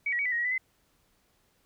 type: tone with pitch steps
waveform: sine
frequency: 2264 / 1922 / 2259 / 1989 / 1878 / 1910 / 1993 / 2049 Hz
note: C#7 / B6 / C#7 / B6 / A#6 / A#6 / B6 / C7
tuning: +36 / -48 / +32 / +12 / +12 / +42 / +15 / -37 cents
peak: -26 dBFS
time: 0.06-0.58 s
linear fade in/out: 5 ms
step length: 65 ms
effects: pink hiss -69 dBFS RMS until 1.65 s